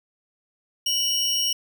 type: tone pair together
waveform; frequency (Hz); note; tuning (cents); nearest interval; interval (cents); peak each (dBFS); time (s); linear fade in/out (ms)
square; 2960 / 5588; F#7 / F8; 0 / 0; major seventh; 1100; -25 / -24; 0.86-1.53; 5
effects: none